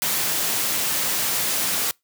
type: noise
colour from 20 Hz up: white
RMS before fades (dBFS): -23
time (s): 0.02-1.91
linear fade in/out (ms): 0
effects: noise-tail reverb RT60 0.2 s tail -26 dB re dry + high-pass 100 Hz 12 dB/octave